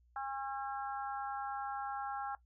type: harmonic tone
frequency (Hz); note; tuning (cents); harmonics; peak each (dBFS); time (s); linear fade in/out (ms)
271; C#4; -39; 3 / 4 / 5 / 6; -39 / -47 / -43 / -50; 0.16-2.35; 2
effects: noise-tail reverb RT60 0.1 s tail -17 dB re dry + added 60 Hz sine -65 dBFS peak until 2.45 s